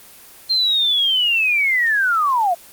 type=linear sweep; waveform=sine; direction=down; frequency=4200 to 659.3 Hz; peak=-14 dBFS; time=0.49-2.55 s; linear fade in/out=20 ms; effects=white hiss -43 dBFS RMS until 2.72 s + Opus 24 kbps